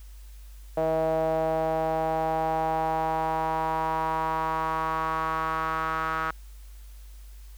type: tone with band-pass filter sweep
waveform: sawtooth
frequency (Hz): 160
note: D#3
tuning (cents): +49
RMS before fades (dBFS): -27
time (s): 0.77-6.31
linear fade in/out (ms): 5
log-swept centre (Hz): 620 to 1300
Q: 4.5
effects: added 50 Hz sine -42 dBFS peak until 7.57 s + white hiss -58 dBFS RMS until 7.57 s